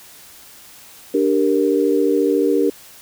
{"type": "chord", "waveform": "sine", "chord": "G minor", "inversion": "second", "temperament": "equal", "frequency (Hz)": [293.7, 392, 466.2], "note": ["D4", "G4", "Bb4"], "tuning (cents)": [0, 0, 0], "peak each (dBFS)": -18, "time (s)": [1.14, 2.7], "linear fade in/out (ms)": 5, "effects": ["white hiss -43 dBFS RMS until 3.01 s"]}